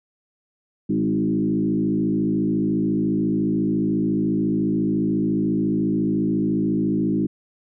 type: tone with frequency modulation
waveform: sine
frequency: 253.1 Hz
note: B3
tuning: 43 cents sharp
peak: -18 dBFS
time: 0.89-7.27 s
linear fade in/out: 10 ms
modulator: 54.2 Hz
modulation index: 1.7
effects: none